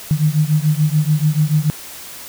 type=beating tone pair; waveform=sine; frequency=149.6 / 156.5 Hz; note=D3 / D#3; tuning=+32 / +10 cents; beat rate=6.9 Hz; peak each=-15 / -16 dBFS; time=0.11-1.7 s; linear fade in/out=0 ms; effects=white hiss -34 dBFS RMS until 2.28 s